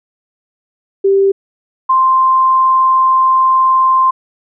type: tone pair in turn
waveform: sine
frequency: 392 / 1046.5 Hz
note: G4 / C6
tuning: 0 / 0 cents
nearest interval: octave + perfect fourth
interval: 1700 cents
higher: second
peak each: -7 dBFS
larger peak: neither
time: 1.04-1.32 / 1.89-4.11 s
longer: second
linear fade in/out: 10 ms
effects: none